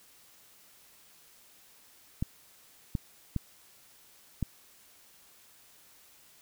clicks, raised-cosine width 5 ms, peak -17 dBFS, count 4, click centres 2.225 / 2.952 / 3.363 / 4.427 s, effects white hiss -59 dBFS RMS until 6.41 s

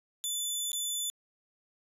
15% pulse tone with dropouts, 3500 Hz, A7, 10 cents flat, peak -24 dBFS, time 0.24-1.1 s, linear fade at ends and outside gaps 0 ms, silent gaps 0.718-0.731 s, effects resampled to 32000 Hz

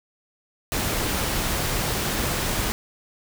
pink noise, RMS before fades -25 dBFS, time 0.72-2.72 s, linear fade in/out 0 ms, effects none

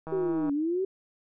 click train, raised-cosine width 1 ms, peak -25 dBFS, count 69, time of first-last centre 0.07-0.495 s, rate 160 Hz
sine linear two-way sweep, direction down then up, 390.4 to 280.3 to 390.4 Hz, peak -25 dBFS, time 0.12-0.85 s, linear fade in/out 5 ms, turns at 0.52 s
effects none

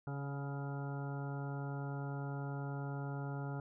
harmonic tone with a mistuned harmonic, 140 Hz, C#3, 18 cents sharp, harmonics 1 / 2 / 3 / 4 / 5 / 6 / 7 / 9 / 10, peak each -39 / -48 / -50 / -54 / -52 / -52 / -57 / -57 / -53 dBFS, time 0.07-3.6 s, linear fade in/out 2 ms, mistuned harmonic 5, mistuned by +24 cents, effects none

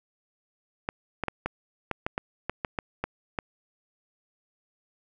clicks, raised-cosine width 0.5 ms, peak -13 dBFS, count 12, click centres 0.889 / 1.237 / 1.283 / 1.46 / 1.913 / 2.065 / 2.179 / 2.496 / 2.648 / 2.788 / 3.04 / 3.388 s, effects none

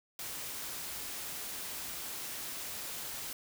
white noise, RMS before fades -41 dBFS, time 0.19-3.33 s, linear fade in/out 2 ms, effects none

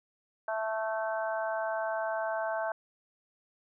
harmonic tone, 220 Hz, A3, in tune, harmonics 3 / 4 / 5 / 6 / 7, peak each -32 / -36 / -41 / -45 / -38 dBFS, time 0.48-2.72 s, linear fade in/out 2 ms, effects none

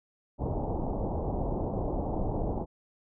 pink low-pass noise, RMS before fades -31 dBFS, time 0.38-2.66 s, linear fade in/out 50 ms, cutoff 890 Hz, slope 48 dB/octave, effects none

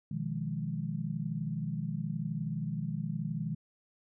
sine chord, F half-diminished seventh, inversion second, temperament equal, 123.47 / 155.56 / 174.61 / 207.7 Hz, Cb3 / Eb3 / F3 / Ab3, 0 / 0 / 0 / 0 cents, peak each -40 / -35 / -39 / -39 dBFS, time 0.11-3.55 s, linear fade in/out 5 ms, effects none

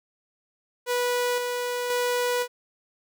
sawtooth tone with tremolo, 490 Hz, B4, 14 cents flat, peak -19 dBFS, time 0.86-2.48 s, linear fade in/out 50 ms, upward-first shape square, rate 0.96 Hz, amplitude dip 35%, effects none

